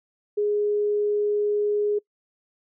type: tone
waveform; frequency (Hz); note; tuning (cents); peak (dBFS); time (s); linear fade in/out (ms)
sine; 415.3; G#4; 0; -20; 0.37-1.99; 10
effects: noise-tail reverb RT60 0.1 s tail -24 dB re dry